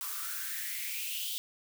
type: noise with high-pass filter sweep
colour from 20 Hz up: blue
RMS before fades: -37 dBFS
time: 0.01-1.38 s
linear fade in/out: 0 ms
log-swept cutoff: 1100 to 3400 Hz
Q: 6.3
effects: none